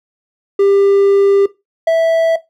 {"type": "tone pair in turn", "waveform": "triangle", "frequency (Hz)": [397.3, 656.4], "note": ["G4", "E5"], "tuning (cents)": [23, -8], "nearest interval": "major sixth", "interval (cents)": 869, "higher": "second", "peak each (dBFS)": -6, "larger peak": "neither", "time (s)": [[0.59, 1.46], [1.87, 2.36]], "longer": "first", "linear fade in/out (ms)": 5, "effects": ["noise-tail reverb RT60 0.2 s tail -17 dB re dry"]}